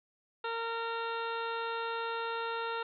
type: harmonic tone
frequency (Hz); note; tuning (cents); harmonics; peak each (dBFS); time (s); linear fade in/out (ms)
459.5; A#4; -25; 1 / 2 / 3 / 4 / 5 / 6 / 7 / 8 / 9; -38 / -38 / -38 / -47 / -54 / -46 / -56 / -47 / -54; 0.44-2.83; 5
effects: none